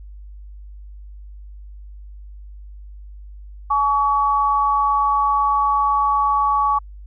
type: tone pair together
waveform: sine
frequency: 849.8 / 1132 Hz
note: G#5 / C#6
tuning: +40 / +36 cents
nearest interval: perfect fourth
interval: 496 cents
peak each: -20 / -16 dBFS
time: 3.7-6.79 s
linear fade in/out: 10 ms
effects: added 50 Hz sine -35 dBFS peak until 7.06 s